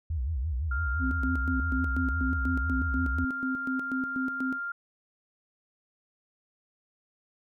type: tone with vibrato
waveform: sine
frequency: 71 Hz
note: C#2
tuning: 42 cents sharp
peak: -27 dBFS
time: 0.1-3.25 s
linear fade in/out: 5 ms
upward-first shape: sine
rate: 5.9 Hz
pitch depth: 280 cents each way
type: tone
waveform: sine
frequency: 1396.9 Hz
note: F6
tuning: in tune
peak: -31 dBFS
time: 0.71-4.72 s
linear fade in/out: 5 ms
type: tone with tremolo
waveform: sine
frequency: 261.6 Hz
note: C4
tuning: in tune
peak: -28 dBFS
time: 0.99-4.6 s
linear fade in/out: 50 ms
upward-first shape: square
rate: 4.1 Hz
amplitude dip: 80%
effects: none